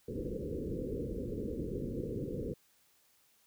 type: low-pass noise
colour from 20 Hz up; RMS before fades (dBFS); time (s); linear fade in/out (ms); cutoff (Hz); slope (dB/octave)
white; -38; 0.08-2.54; 5; 510; 96
effects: white hiss -69 dBFS RMS until 3.46 s